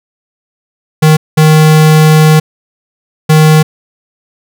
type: tone bursts at uneven times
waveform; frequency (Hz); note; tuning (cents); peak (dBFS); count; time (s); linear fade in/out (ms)
square; 155.56; D#3; 0; -3; 3; 1.02-1.17 / 1.37-2.4 / 3.29-3.63; 10
effects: none